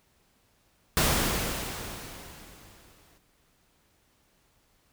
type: noise with exponential decay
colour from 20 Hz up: pink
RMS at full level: -22 dBFS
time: 0.97-3.18 s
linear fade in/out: 0 ms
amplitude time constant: 480 ms
effects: pink hiss -67 dBFS RMS until 4.92 s